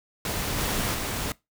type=noise with level steps; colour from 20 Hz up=pink; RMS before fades=-29 / -27 / -30 dBFS; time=0.25-1.32 s; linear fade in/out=2 ms; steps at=0.58 / 0.94 s; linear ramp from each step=5 ms; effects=noise-tail reverb RT60 0.2 s tail -21 dB re dry